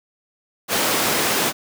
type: high-pass noise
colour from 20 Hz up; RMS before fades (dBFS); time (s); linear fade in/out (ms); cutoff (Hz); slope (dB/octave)
pink; -20; 0.68-1.53; 50; 250; 12
effects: none